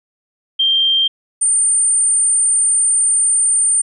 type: tone pair in turn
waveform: sine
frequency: 3171 / 8969 Hz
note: G7 / C#9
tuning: +19 / +19 cents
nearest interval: octave + tritone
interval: 1800 cents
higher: second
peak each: -11 dBFS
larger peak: neither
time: 0.59-1.08 / 1.41-3.82 s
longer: second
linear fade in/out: 10 ms
effects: none